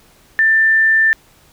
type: tone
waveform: sine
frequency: 1780 Hz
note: A6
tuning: 20 cents sharp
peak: -9 dBFS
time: 0.39-1.13 s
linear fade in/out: 0 ms
effects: pink hiss -50 dBFS RMS until 1.52 s